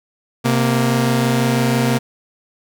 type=tone pair together; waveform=sawtooth; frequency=129.71 / 233.4 Hz; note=C3 / A#3; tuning=-15 / +2 cents; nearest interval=minor seventh; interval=1017 cents; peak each=-13 dBFS; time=0.44-1.99 s; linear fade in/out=20 ms; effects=none